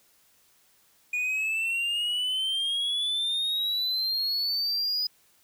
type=exponential sweep; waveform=triangle; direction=up; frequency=2446 to 4978 Hz; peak=-24 dBFS; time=1.13-5.07 s; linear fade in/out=5 ms; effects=white hiss -63 dBFS RMS until 5.43 s